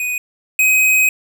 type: tone pair in turn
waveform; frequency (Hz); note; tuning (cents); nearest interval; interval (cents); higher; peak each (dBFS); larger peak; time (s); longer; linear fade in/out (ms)
square; 2489 / 2524; D#7 / D#7; 0 / +24; unison; 24; second; -19 / -11; second; 0-0.18 / 0.59-1.09; second; 2
effects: none